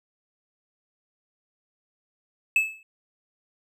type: tone with exponential decay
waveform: triangle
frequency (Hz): 2607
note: E7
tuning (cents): -20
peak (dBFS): -13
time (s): 2.56-2.83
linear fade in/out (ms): 2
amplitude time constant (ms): 58
effects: none